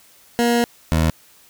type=tone pair in turn; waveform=20% pulse; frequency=237.2 / 80.15 Hz; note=A#3 / E2; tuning=+30 / -48 cents; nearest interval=octave + perfect fifth; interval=1878 cents; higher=first; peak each=-10 dBFS; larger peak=neither; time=0.39-0.64 / 0.92-1.1 s; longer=first; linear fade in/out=0 ms; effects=white hiss -51 dBFS RMS until 1.49 s